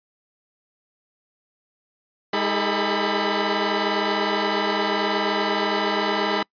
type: tone cluster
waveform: 15% pulse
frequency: 205.4 / 317.8 / 402.3 / 443.2 / 993 Hz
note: G#3 / D#4 / G4 / A4 / B5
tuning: -19 / +37 / +45 / +13 / +9 cents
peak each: -21 dBFS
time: 2.33-6.43 s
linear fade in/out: 5 ms
effects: noise-tail reverb RT60 0.1 s tail -26 dB re dry + resampled to 11025 Hz